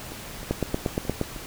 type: two click trains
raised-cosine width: 2 ms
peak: -10 / -24 dBFS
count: 7 / 5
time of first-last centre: 0.51-1.213 / 0.12-1.362 s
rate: 8.53 / 3.22 Hz
effects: pink hiss -39 dBFS RMS until 1.46 s